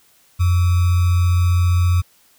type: tone with sample-and-hold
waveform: sine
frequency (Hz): 88.5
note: F2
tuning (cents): +23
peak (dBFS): -12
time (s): 0.39-2.02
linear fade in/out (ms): 20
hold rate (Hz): 1225
effects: white hiss -55 dBFS RMS until 2.38 s